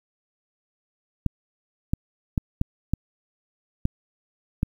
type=clicks; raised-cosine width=5 ms; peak=-9 dBFS; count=7; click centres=1.263 / 1.935 / 2.378 / 2.614 / 2.936 / 3.854 / 4.631 s; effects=8-bit